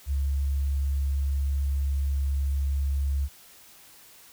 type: tone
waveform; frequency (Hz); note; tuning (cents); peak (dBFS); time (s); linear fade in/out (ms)
sine; 69.4; C#2; +3; -23; 0.06-3.29; 50
effects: white hiss -52 dBFS RMS until 4.32 s